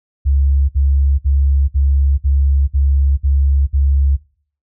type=tone bursts; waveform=sine; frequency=69.3 Hz; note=C#2; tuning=in tune; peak=-10 dBFS; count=8; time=0.25-4.169 s; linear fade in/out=20 ms; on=440 ms; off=57 ms; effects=noise-tail reverb RT60 0.5 s tail -21 dB re dry